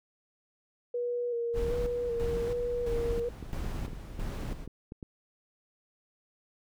sine tone with vibrato, 476.6 Hz, A#4, 38 cents sharp, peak -29 dBFS, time 0.94-3.29 s, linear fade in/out 5 ms, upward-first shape square, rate 1.3 Hz, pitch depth 26 cents each way
brown noise with tremolo, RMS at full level -34 dBFS, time 1.53-4.68 s, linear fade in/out 50 ms, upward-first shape square, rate 1.5 Hz, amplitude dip 60%
clicks, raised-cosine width 3 ms, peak -28 dBFS, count 12, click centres 3.177 / 3.427 / 3.533 / 3.646 / 3.849 / 3.881 / 3.932 / 4.192 / 4.524 / 4.676 / 4.921 / 5.028 s
effects none

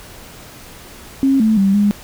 sine tone with pitch steps, 270.4 / 219.2 / 195.5 / 205 Hz, C#4 / A3 / G3 / G#3, -43 / -6 / -4 / -22 cents, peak -10 dBFS, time 1.23-1.91 s, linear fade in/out 0 ms, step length 170 ms, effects pink hiss -38 dBFS RMS until 2.03 s

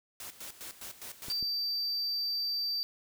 white noise with tremolo, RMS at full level -43 dBFS, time 0.2-1.4 s, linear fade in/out 2 ms, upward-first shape square, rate 4.9 Hz, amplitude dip 75%
clicks, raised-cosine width 3 ms, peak -33 dBFS, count 2, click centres 1.284 / 1.427 s
triangle tone, 4657 Hz, D8, 15 cents flat, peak -29 dBFS, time 1.3-2.83 s, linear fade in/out 0 ms
effects none

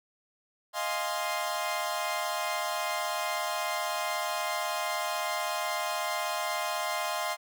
sawtooth chord, F minor seventh, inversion third, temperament equal, 622.3 / 698.5 / 830.6 / 1046.5 Hz, Eb5 / F5 / Ab5 / C6, 0 / 0 / 0 / 0 cents, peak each -32 / -31 / -34 / -30 dBFS, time 0.73-7.37 s, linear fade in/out 50 ms, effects none

